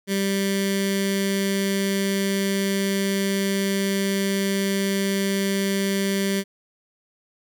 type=tone with notch filter; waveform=15% pulse; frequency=196 Hz; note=G3; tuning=in tune; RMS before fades=-23 dBFS; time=0.07-6.44 s; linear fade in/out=50 ms; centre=790 Hz; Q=0.61; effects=none